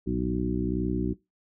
harmonic tone with a mistuned harmonic, 62 Hz, B1, 7 cents sharp, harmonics 1 / 2 / 3 / 4 / 5 / 6, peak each -33 / -36 / -30 / -33 / -31 / -33 dBFS, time 0.06-1.14 s, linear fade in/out 20 ms, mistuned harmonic 2, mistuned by -85 cents, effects noise-tail reverb RT60 0.2 s tail -20 dB re dry

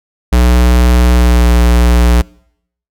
square tone with pitch glide, 60.9 to 59.75 Hz, B1 to A#1, -24 to +43 cents, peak -6 dBFS, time 0.32-2.22 s, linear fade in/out 10 ms, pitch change -33 cents, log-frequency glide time 1.14-1.46 s, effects noise-tail reverb RT60 0.7 s tail -25 dB re dry

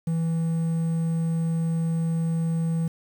triangle tone with quantisation, 164.3 Hz, E3, 5 cents flat, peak -20 dBFS, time 0.07-2.88 s, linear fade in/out 5 ms, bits 8, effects none

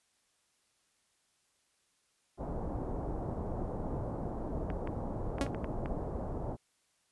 pink low-pass noise, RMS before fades -37 dBFS, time 2.37-6.57 s, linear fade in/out 50 ms, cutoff 850 Hz, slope 24 dB/octave
clicks, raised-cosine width 0.5 ms, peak -26 dBFS, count 7, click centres 4.702 / 4.874 / 5.384 / 5.465 / 5.547 / 5.644 / 5.859 s
sawtooth tone with exponential decay, 277.2 Hz, C#4, in tune, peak -23 dBFS, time 5.41-5.51 s, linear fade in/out 1 ms, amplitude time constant 20 ms
effects white hiss -74 dBFS RMS until 7.11 s + resampled to 24000 Hz

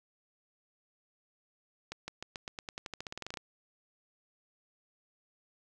accelerating click train, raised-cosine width 0.2 ms, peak -22 dBFS, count 19, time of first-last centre 1.92-3.372 s, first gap 160 ms, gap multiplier 0.91, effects none

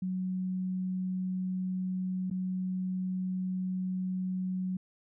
sine tone with dropouts, 185.2 Hz, F#3, 2 cents sharp, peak -30 dBFS, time 0.02-4.77 s, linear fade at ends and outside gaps 5 ms, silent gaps 2.301-2.311 s, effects none

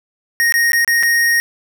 square tone with dropouts, 1864.7 Hz, A#6, in tune, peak -12 dBFS, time 0.4-1.4 s, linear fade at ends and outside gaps 0 ms, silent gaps 0.523-0.54 / 0.72-0.732 / 0.847-0.877 / 1.028-1.033 s, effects none

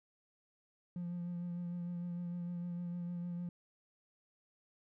triangle tone with vibrato, 174.61 Hz, F3, in tune, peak -35 dBFS, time 0.96-3.49 s, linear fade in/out 2 ms, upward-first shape triangle, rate 6.6 Hz, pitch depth 25 cents each way, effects tanh soft clip ceiling -33 dBFS

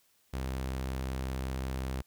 sawtooth tone, 65.41 Hz, C2, in tune, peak -29 dBFS, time 0.33-2.02 s, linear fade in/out 10 ms, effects white hiss -69 dBFS RMS until 2.06 s

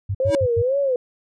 sine tone bursts, 98 Hz, G2, in tune, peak -20 dBFS, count 4, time 0.09-0.622 s, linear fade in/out 10 ms, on 58 ms, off 100 ms
sine tone with vibrato, 512 Hz, C5, 38 cents flat, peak -17 dBFS, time 0.2-0.96 s, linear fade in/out 2 ms, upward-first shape sine, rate 2.1 Hz, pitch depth 170 cents each way
square tone with exponential growth, 321 Hz, E4, 46 cents flat, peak -17 dBFS, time 0.24-0.35 s, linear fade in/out 1 ms, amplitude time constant 22 ms
effects resampled to 22050 Hz

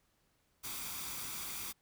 white noise with comb filter, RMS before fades -42 dBFS, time 0.63-1.73 s, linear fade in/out 20 ms, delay 0.85 ms, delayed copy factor +0.5, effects pink hiss -75 dBFS RMS until 1.81 s

